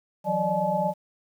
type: tone cluster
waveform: sine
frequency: 165.6 / 183.3 / 578 / 607 / 858 Hz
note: E3 / F#3 / D5 / D#5 / A5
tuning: +8 / -16 / -28 / -43 / -44 cents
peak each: -34 / -30 / -31 / -27 / -26 dBFS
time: 0.24-0.94 s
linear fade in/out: 50 ms
effects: 9-bit